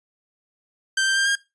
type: tone with pitch steps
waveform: sawtooth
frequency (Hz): 1564 / 1573 / 1588 / 1615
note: G6 / G6 / G6 / G#6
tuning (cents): -4 / +6 / +22 / -49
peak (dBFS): -15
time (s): 0.97-1.354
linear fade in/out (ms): 5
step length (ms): 96
effects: noise-tail reverb RT60 0.2 s tail -17 dB re dry + resampled to 22050 Hz